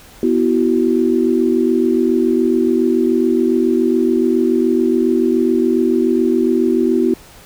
sine chord, B suspended fourth, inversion none, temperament equal with one note detuned, 246.9 / 329.6 / 376.7 Hz, B3 / E4 / F#4, 0 / 0 / +31 cents, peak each -16 dBFS, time 0.23-7.14 s, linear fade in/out 2 ms, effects pink hiss -42 dBFS RMS until 7.45 s

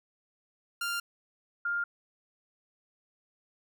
sawtooth / sine tone pair in turn, 1395 / 1403.9 Hz, F6 / F6, -2 / +9 cents, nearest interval unison, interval 11 cents, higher second, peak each -27 / -28 dBFS, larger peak first, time 0.81-1 / 1.65-1.84 s, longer neither, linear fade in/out 5 ms, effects none

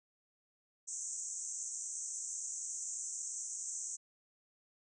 pink band-pass noise, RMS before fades -42 dBFS, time 0.87-3.97 s, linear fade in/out 20 ms, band 6100 to 8200 Hz, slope 96 dB/octave, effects none

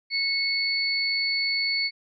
sine tone pair together, 2199 / 4449 Hz, C#7 / C#8, -14 / +5 cents, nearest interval octave, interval 1219 cents, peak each -26 / -25 dBFS, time 0.1-1.91 s, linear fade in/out 50 ms, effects none

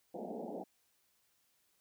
pink band-pass noise, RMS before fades -43 dBFS, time 0.14-0.64 s, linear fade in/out 10 ms, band 180 to 830 Hz, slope 96 dB/octave, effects white hiss -75 dBFS RMS until 1.8 s

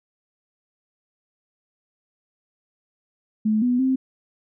sine tone with pitch steps, 215.8 / 246.7 / 262 Hz, A3 / B3 / C4, -33 / -2 / +2 cents, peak -17 dBFS, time 3.45-3.96 s, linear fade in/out 10 ms, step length 170 ms, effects none

